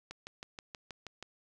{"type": "click train", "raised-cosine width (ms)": 0.2, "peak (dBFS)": -26, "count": 8, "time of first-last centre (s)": [0.11, 1.226], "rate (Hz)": 6.27, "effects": []}